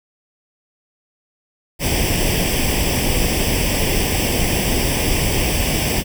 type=noise with comb filter; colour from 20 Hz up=pink; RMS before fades=-18 dBFS; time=1.79-6.04 s; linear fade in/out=50 ms; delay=0.37 ms; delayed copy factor=+0.8; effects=none